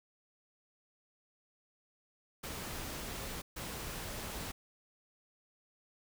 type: noise bursts at uneven times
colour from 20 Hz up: pink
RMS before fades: -42 dBFS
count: 2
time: 2.43-3.42 / 3.56-4.52 s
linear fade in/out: 10 ms
effects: none